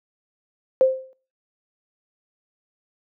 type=tone with exponential decay; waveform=sine; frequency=523.3 Hz; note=C5; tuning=in tune; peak=-9 dBFS; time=0.81-1.13 s; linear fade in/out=0 ms; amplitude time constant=69 ms; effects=noise-tail reverb RT60 0.4 s tail -20 dB re dry + high-pass 300 Hz 12 dB/octave